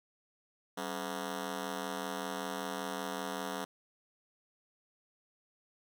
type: ring-modulated tone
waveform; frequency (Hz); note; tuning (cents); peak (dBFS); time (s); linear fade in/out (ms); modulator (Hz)
10% pulse; 234.8; A#3; +13; -25; 0.77-3.65; 10; 42.6
effects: none